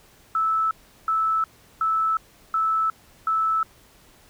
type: tone bursts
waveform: sine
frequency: 1311 Hz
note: E6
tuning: 10 cents flat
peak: -19 dBFS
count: 5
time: 0.35-3.63 s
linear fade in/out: 2 ms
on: 360 ms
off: 370 ms
effects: pink hiss -54 dBFS RMS until 4.29 s